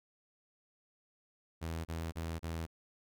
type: tone bursts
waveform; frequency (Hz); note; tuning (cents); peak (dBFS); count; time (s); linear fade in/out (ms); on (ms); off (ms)
sawtooth; 82; E2; -9; -33; 4; 1.61-2.666; 20; 240; 32
effects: none